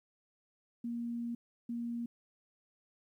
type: tone bursts at uneven times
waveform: sine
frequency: 235.8 Hz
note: A#3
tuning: 20 cents sharp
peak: -35 dBFS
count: 2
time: 0.84-1.35 / 1.69-2.06 s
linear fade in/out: 5 ms
effects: 12-bit